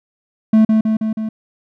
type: tone with echo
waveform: triangle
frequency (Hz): 218.9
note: A3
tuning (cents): -9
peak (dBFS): -5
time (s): 0.53-0.65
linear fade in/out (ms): 5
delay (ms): 160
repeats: 4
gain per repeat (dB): -3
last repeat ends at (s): 1.29
effects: none